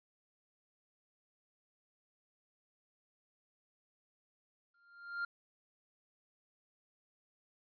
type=tone with exponential growth; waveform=triangle; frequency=1396.9 Hz; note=F6; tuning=in tune; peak=-31 dBFS; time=4.74-5.25 s; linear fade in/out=5 ms; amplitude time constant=110 ms; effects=resampled to 11025 Hz